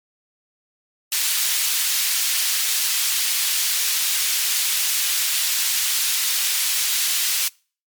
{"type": "high-pass noise", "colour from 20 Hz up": "pink", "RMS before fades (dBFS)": -21, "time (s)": [1.12, 7.48], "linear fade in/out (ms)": 2, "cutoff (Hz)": 3100, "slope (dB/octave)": 12, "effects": ["noise-tail reverb RT60 0.4 s tail -26 dB re dry", "MP3 96 kbps"]}